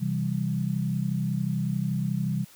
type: chord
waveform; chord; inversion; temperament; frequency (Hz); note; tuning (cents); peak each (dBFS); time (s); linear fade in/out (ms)
sine; C major; none; equal; 130.81 / 164.81 / 196; C3 / E3 / G3; 0 / 0 / 0; -29; 0-2.45; 20
effects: white hiss -53 dBFS RMS until 2.55 s